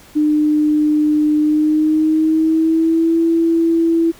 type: tone with pitch glide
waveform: sine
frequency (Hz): 302 to 331.2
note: D4 to E4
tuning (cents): +48 to +8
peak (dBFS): -11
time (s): 0.15-4.12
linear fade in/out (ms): 20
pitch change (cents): +160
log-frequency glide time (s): 1.39-3.2
effects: pink hiss -44 dBFS RMS until 4.19 s